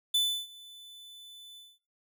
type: tone with ADSR envelope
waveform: 45% pulse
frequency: 3500 Hz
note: A7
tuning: 10 cents flat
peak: -23 dBFS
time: 0.14-1.79 s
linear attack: 7 ms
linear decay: 320 ms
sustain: -24 dB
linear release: 220 ms
effects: noise-tail reverb RT60 0.4 s tail -22 dB re dry